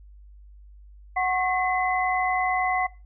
sine tone cluster, 739 / 1090 / 2028 Hz, F#5 / C#6 / B6, -2 / -29 / +45 cents, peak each -23 / -29 / -27 dBFS, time 1.16-2.87 s, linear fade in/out 10 ms, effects noise-tail reverb RT60 0.3 s tail -20 dB re dry + added 50 Hz sine -45 dBFS peak until 3.05 s

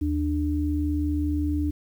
sine tone pair together, 77.78 / 296.6 Hz, D#2 / D4, 0 / +17 cents, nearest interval octave + major seventh, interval 2317 cents, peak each -25 dBFS, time 0.01-1.71 s, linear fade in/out 10 ms, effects 9-bit

